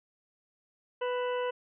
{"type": "harmonic tone with a mistuned harmonic", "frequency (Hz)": 495.3, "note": "B4", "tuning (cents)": 5, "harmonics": [1, 2, 3, 4, 5, 6], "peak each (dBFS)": [-30, -36, -42, -47, -47, -46], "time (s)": [1.01, 1.51], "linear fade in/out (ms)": 10, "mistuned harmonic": 5, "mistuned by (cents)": 110, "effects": []}